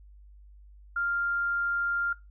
sine tone, 1396.9 Hz, F6, in tune, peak -26 dBFS, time 0.96-2.13 s, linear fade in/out 5 ms, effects noise-tail reverb RT60 0.2 s tail -18 dB re dry + added 50 Hz sine -49 dBFS peak until 2.3 s

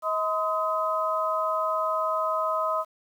sine tone cluster, 636 / 1024 / 1263 Hz, D#5 / C6 / D#6, +38 / -38 / +26 cents, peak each -28 / -29 / -27 dBFS, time 0.02-2.85 s, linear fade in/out 50 ms, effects 9-bit

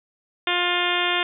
harmonic tone, 353.4 Hz, F4, 21 cents sharp, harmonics 1 / 2 / 3 / 4 / 5 / 6 / 7 / 8 / 9 / 10, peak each -29 / -29 / -29 / -29 / -29 / -29 / -29 / -29 / -29 / -29 dBFS, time 0.47-1.23 s, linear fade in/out 2 ms, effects none

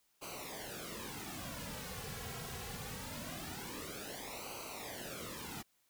pink noise with flanger, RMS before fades -45 dBFS, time 0.21-5.63 s, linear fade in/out 20 ms, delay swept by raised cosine 0.56 to 3.36 ms, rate 0.23 Hz, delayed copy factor -0.85, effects white hiss -75 dBFS RMS until 5.89 s

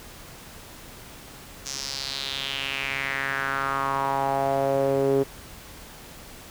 sawtooth tone with band-pass filter sweep, 136.9 Hz, C#3, 21 cents flat, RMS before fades -26 dBFS, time 1.65-5.24 s, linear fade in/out 20 ms, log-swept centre 6100 to 390 Hz, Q 3.8, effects pink hiss -44 dBFS RMS until 6.5 s

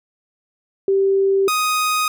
sine / sawtooth tone pair in turn, 390.1 / 1247.8 Hz, G4 / D#6, -8 / +5 cents, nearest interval octave + minor sixth, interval 2013 cents, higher second, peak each -13 dBFS, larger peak neither, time 0.88-1.48 / 1.48-2.08 s, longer neither, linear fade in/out 2 ms, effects none

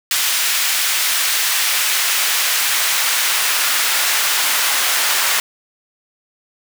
pink noise with high-pass filter sweep, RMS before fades -17 dBFS, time 0.11-5.4 s, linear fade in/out 2 ms, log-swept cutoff 2000 to 1200 Hz, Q 0.73, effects none

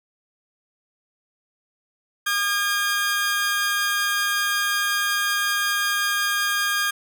sawtooth tone pair together, 1214.4 / 1621 Hz, D#6 / G#6, -42 / -42 cents, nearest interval perfect fourth, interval 500 cents, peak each -23 / -18 dBFS, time 2.26-6.91 s, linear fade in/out 10 ms, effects none

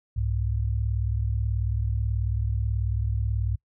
sine tone pair together, 65.45 / 103.83 Hz, C2 / G#2, +1 / 0 cents, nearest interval minor sixth, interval 799 cents, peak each -26 / -26 dBFS, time 0.16-3.56 s, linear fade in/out 10 ms, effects noise-tail reverb RT60 0.1 s tail -25 dB re dry

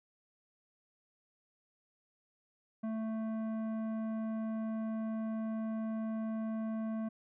triangle tone with tanh clipping, 221.1 Hz, A3, 9 cents sharp, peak -36 dBFS, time 2.83-7.09 s, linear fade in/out 10 ms, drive 16 dB, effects none

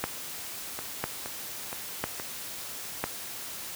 two click trains, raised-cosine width 0.5 ms, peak -12 / -20 dBFS, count 4 / 4, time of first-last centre 0.04-3.04 / 0.79-2.198 s, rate 1 / 2.13 Hz, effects white hiss -39 dBFS RMS until 3.75 s + high-pass 60 Hz 12 dB/octave

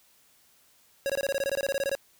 square tone bursts, 551 Hz, C#5, 11 cents flat, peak -26 dBFS, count 16, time 1.06-1.951 s, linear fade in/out 0 ms, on 36 ms, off 21 ms, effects white hiss -62 dBFS RMS until 2.19 s

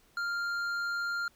sine tone with hard clipping, 1396.9 Hz, F6, in tune, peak -32 dBFS, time 0.17-1.28 s, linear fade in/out 2 ms, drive 7 dB, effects pink hiss -65 dBFS RMS until 1.35 s

